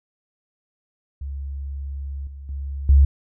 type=tone with level steps; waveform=sine; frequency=69.3 Hz; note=C#2; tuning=in tune; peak=-27 / -34 / -26 / -9 dBFS; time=1.21-3.05 s; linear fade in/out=5 ms; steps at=2.27 / 2.49 / 2.89 s; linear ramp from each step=2 ms; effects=none